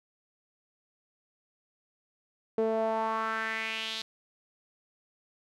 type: tone with band-pass filter sweep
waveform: sawtooth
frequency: 221.9 Hz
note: A3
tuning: 15 cents sharp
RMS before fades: -31 dBFS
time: 2.58-4.02 s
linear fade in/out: 2 ms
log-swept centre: 460 to 4000 Hz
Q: 3.4
effects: none